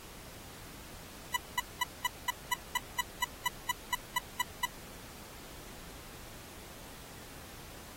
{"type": "tone bursts", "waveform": "20% pulse", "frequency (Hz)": 987.8, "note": "B5", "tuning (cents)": 0, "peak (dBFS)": -21, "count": 15, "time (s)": [1.34, 4.655], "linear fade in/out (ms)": 5, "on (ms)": 25, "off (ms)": 210, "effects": ["pink hiss -50 dBFS RMS until 7.96 s", "AAC 48 kbps"]}